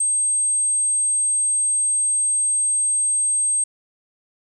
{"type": "tone", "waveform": "sine", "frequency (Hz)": 8400, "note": "C9", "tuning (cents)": 6, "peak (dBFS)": -16, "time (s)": [0, 3.64], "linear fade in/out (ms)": 5, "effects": ["tanh soft clip ceiling -12 dBFS", "9-bit"]}